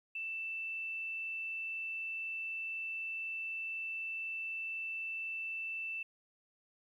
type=tone; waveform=sine; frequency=2658 Hz; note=E7; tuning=14 cents sharp; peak=-37 dBFS; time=0.15-6.03 s; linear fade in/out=5 ms; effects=12-bit